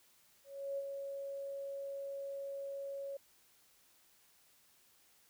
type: tone with ADSR envelope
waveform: sine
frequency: 554.4 Hz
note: C#5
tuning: in tune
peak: -35 dBFS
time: 0.44-3.17 s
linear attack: 340 ms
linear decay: 38 ms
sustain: -5 dB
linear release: 5 ms
effects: white hiss -68 dBFS RMS until 5.29 s